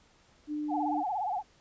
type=tone; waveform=sine; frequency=299.4 Hz; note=D4; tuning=33 cents sharp; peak=-31 dBFS; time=0.47-1.04 s; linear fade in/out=50 ms
type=tone with vibrato; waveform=sine; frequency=788 Hz; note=G5; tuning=9 cents sharp; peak=-29 dBFS; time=0.68-1.43 s; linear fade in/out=50 ms; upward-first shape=sine; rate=17 Hz; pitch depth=170 cents each way
effects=pink hiss -63 dBFS RMS until 1.6 s + resampled to 16000 Hz